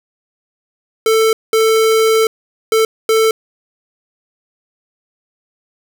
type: tone bursts at uneven times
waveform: square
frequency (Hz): 443.6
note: A4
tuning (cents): +14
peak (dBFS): -10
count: 4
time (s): 1.06-1.33 / 1.53-2.27 / 2.72-2.85 / 3.09-3.31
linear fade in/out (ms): 2
effects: none